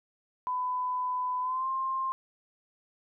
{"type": "tone with pitch glide", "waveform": "sine", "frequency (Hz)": [1002, 1056.7], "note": ["B5", "C6"], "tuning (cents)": [25, 17], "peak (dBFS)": -28, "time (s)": [0.47, 2.12], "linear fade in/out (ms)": 0, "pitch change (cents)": 92, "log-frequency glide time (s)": [1.41, 1.68], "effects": []}